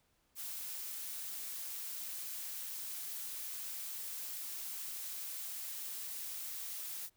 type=noise; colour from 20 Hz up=blue; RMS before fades=-43 dBFS; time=0.35-7.1 s; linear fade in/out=50 ms; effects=pink hiss -75 dBFS RMS until 7.16 s